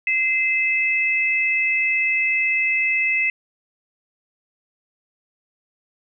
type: tone pair together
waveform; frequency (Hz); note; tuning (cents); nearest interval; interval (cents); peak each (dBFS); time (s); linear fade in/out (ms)
sine; 2068 / 2606; C7 / E7; -21 / -20; major third; 401; -20; 0.07-3.3; 2
effects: none

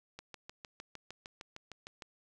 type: click train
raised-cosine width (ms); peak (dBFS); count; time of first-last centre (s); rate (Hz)
0.2; -28; 13; 0.19-2.022; 6.55
effects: none

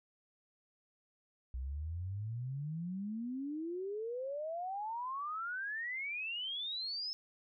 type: exponential sweep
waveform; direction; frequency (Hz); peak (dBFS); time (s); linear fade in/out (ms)
sine; up; 61.2 to 5274; -37; 1.54-7.13; 0
effects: none

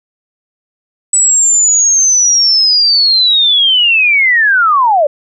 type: linear sweep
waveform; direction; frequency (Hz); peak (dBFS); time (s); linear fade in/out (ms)
sine; down; 7950 to 554.4; -6; 1.13-5.07; 5
effects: none

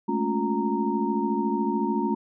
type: tone cluster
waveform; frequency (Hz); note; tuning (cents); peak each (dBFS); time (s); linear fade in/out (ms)
sine; 211 / 224.7 / 279.5 / 354.8 / 927; G#3 / A3 / C#4 / F4 / A#5; +28 / +37 / +14 / +27 / -10; -29; 0.08-2.15; 10
effects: none

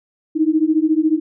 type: beating tone pair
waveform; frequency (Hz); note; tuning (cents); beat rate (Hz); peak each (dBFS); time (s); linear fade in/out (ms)
sine; 307 / 321; D#4 / E4; -23 / -46; 14; -16; 0.35-1.2; 20
effects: none

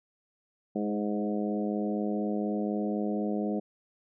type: harmonic tone with a mistuned harmonic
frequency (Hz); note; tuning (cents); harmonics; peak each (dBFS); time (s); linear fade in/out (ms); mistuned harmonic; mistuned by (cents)
104.1; G#2; +5; 2 / 3 / 4 / 5 / 6 / 7; -30 / -34 / -36 / -38 / -40 / -41; 0.75-3.6; 10; 3; +17
effects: none

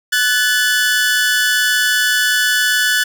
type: tone pair together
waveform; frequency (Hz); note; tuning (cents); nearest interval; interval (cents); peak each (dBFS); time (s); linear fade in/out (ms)
sawtooth; 1489 / 1727.9; F#6 / A6; +11 / -32; minor third; 257; -12; 0.12-3.04; 10
effects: none

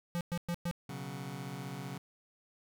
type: tone bursts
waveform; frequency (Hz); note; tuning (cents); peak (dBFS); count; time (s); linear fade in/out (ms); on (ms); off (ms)
square; 172.9; F3; -17; -33; 4; 0.15-0.712; 0; 58; 110
type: chord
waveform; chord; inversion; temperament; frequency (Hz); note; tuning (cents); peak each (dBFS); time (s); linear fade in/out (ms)
sawtooth; B suspended second; none; just; 123.47 / 138.9 / 185.21; B2 / C#3 / F#3; 0 / +4 / +2; -43 / -38 / -40; 0.89-1.98; 5
effects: none

